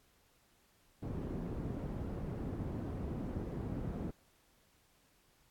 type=low-pass noise; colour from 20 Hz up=white; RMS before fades=-40 dBFS; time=1.02-4.11 s; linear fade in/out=10 ms; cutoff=250 Hz; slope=12 dB/octave; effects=pink hiss -70 dBFS RMS until 5.5 s + AAC 64 kbps